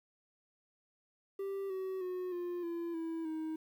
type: tone with pitch steps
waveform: triangle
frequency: 392 / 378.2 / 364.9 / 352.1 / 339.7 / 327.7 / 316.2 Hz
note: G4 / F#4 / F#4 / F4 / F4 / E4 / D#4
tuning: 0 / +38 / -24 / +14 / -48 / -10 / +28 cents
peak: -34 dBFS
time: 1.39-3.56 s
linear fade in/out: 5 ms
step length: 310 ms
effects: 11-bit